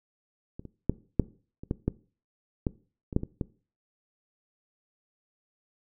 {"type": "clicks", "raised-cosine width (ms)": 3, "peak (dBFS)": [-26, -29, -10, -7, -27, -14, -12, -13, -23, -10, -20, -16], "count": 12, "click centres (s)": [0.595, 0.653, 0.896, 1.197, 1.635, 1.711, 1.88, 2.668, 3.128, 3.164, 3.234, 3.412], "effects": ["noise-tail reverb RT60 0.4 s tail -20 dB re dry"]}